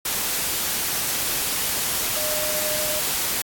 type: tone in noise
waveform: sine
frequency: 609 Hz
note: D#5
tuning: 37 cents flat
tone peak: -29 dBFS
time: 2.16-3 s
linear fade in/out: 5 ms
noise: white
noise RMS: -24 dBFS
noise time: 0.05-3.42 s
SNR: -8 dB
effects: AAC 64 kbps